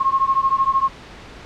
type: beating tone pair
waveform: sine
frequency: 1072 / 1085 Hz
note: C6 / C#6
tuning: +42 / -37 cents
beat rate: 13 Hz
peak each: -18 dBFS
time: 0-0.89 s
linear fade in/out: 10 ms
effects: pink hiss -39 dBFS RMS until 1.45 s + low-pass 4000 Hz 12 dB/octave